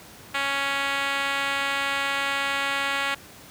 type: tone with band-pass filter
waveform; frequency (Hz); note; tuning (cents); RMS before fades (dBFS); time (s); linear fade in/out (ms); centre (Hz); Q
5% pulse; 277.6; C#4; +3; -26; 0.34-3.15; 10; 1800; 0.6
effects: pink hiss -46 dBFS RMS until 3.5 s + high-pass 80 Hz 12 dB/octave